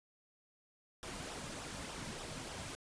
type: noise with flanger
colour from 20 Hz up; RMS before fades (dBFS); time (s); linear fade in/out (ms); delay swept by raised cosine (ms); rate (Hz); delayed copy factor
pink; -45; 1.03-2.75; 0; 0.44 to 2.74; 3.4; -0.5
effects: resampled to 22050 Hz